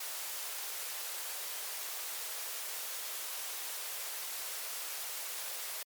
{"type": "high-pass noise", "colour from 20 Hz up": "white", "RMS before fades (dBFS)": -40, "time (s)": [0, 5.83], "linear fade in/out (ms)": 5, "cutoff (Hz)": 450, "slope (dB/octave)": 24, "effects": ["MP3 96 kbps"]}